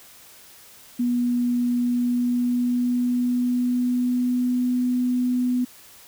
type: tone with pitch glide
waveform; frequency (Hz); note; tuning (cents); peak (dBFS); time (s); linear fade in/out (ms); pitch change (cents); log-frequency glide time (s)
sine; 243.2 to 248.7; B3 to B3; -26 to +12; -19; 0.99-5.65; 10; +38; 1.79-4.73
effects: white hiss -48 dBFS RMS until 6.07 s